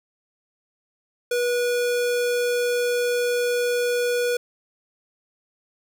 square tone, 485.8 Hz, B4, 29 cents flat, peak -21 dBFS, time 1.31-4.37 s, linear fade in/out 5 ms, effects none

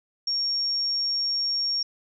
sine tone, 5540 Hz, F8, 15 cents flat, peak -23 dBFS, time 0.27-1.83 s, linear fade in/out 5 ms, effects none

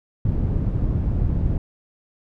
white low-pass noise, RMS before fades -21 dBFS, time 0.25-1.58 s, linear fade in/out 2 ms, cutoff 110 Hz, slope 12 dB/octave, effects none

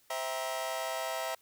sawtooth chord, C dominant seventh, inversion none, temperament just, 523.3 / 654.1 / 784.9 / 941.9 Hz, C5 / E5 / G5 / Bb5, 0 / -14 / +2 / +18 cents, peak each -37 / -32 / -37 / -36 dBFS, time 0.1-1.35 s, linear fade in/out 5 ms, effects white hiss -66 dBFS RMS until 1.41 s

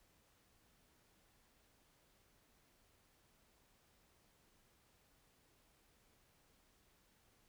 silence, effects pink hiss -73 dBFS RMS until 7.48 s

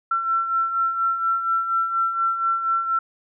sine beating tone pair, 1346 / 1350.2 Hz, E6 / E6, +36 / +41 cents, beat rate 4.2 Hz, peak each -28 / -20 dBFS, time 0.11-2.99 s, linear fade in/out 5 ms, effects none

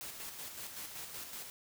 white noise with tremolo, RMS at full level -44 dBFS, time 0.01-1.5 s, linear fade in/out 0 ms, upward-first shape square, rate 5.3 Hz, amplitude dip 40%, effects none

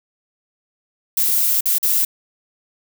violet noise with dropouts, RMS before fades -17 dBFS, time 1.17-2.05 s, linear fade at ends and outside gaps 5 ms, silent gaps 1.609-1.656 / 1.784-1.828 s, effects none

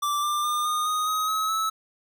square tone with pitch steps, 1171 / 1188.7 / 1206.7 / 1225 / 1243.5 / 1262.3 / 1281.4 / 1300.8 Hz, D6 / D6 / D6 / D#6 / D#6 / D#6 / E6 / E6, -5 / +21 / +47 / -27 / -1 / +25 / -49 / -23 cents, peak -24 dBFS, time 0.02-1.7 s, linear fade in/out 10 ms, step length 210 ms, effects none

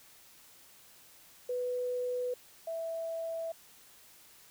sine tone pair in turn, 495.9 / 658.1 Hz, B4 / E5, +7 / -3 cents, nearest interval perfect fourth, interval 490 cents, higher second, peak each -31 / -34 dBFS, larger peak first, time 1.49-2.34 / 2.67-3.52 s, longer neither, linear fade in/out 5 ms, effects white hiss -58 dBFS RMS until 4.5 s

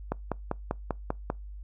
click train, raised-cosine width 1 ms, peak -14 dBFS, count 7, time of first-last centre 0.12-1.301 s, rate 5.08 Hz, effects noise-tail reverb RT60 0.2 s tail -25 dB re dry + added 50 Hz sine -39 dBFS peak until 1.63 s

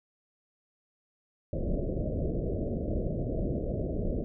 pink low-pass noise, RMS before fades -31 dBFS, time 1.53-4.24 s, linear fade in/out 0 ms, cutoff 650 Hz, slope 96 dB/octave, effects none

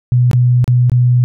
sine tone with dropouts, 123.47 Hz, B2, in tune, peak -7 dBFS, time 0.12-1.24 s, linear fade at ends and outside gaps 0 ms, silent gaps 0.313-0.332 / 0.643-0.678 / 0.897-0.918 s, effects none

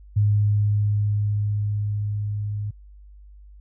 sine tone with level ramp, 103.83 Hz, G#2, in tune, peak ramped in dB -15 to -25 dBFS, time 0.16-2.71 s, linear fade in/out 10 ms, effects added 50 Hz sine -43 dBFS peak until 3.6 s

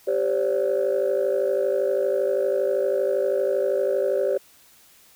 sine chord, G suspended fourth, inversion none, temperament equal with one note detuned, 392 / 523.3 / 575.9 Hz, G4 / C5 / D5, 0 / 0 / -34 cents, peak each -23 dBFS, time 0.07-4.38 s, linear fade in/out 10 ms, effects tanh soft clip ceiling -14 dBFS + white hiss -54 dBFS RMS until 5.15 s

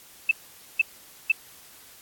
sine tone bursts, 2637 Hz, E7, in tune, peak -15 dBFS, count 3, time 0.29-1.319 s, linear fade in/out 5 ms, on 23 ms, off 480 ms, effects white hiss -50 dBFS RMS until 2.01 s + AAC 64 kbps

